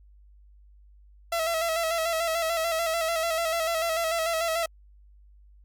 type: tone with vibrato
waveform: sawtooth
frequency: 659.3 Hz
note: E5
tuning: in tune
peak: -21 dBFS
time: 1.32-4.66 s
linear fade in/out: 5 ms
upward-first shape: square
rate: 6.8 Hz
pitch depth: 41 cents each way
effects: added 50 Hz sine -51 dBFS peak until 5.64 s + Opus 48 kbps